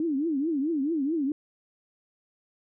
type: tone with vibrato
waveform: sine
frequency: 300 Hz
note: D4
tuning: 37 cents sharp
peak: -24 dBFS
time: 0-1.32 s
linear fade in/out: 2 ms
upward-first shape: triangle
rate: 4.6 Hz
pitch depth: 250 cents each way
effects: none